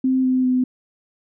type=tone with pitch steps; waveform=sine; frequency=260.3 / 257 / 253.8 Hz; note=C4 / C4 / B3; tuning=-9 / -31 / +47 cents; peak=-15 dBFS; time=0.04-0.64 s; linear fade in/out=5 ms; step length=200 ms; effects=none